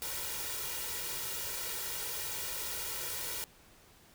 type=noise with comb filter; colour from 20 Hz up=white; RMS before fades=-38 dBFS; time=0.02-3.44 s; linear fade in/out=0 ms; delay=2.1 ms; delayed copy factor=+0.75; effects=pink hiss -60 dBFS RMS until 4.14 s